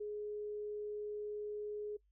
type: tone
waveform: sine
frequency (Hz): 418.5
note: G#4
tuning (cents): +13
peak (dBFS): -39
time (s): 0-1.97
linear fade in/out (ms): 10
effects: noise-tail reverb RT60 0.1 s tail -23 dB re dry + added 50 Hz sine -70 dBFS peak until 2.11 s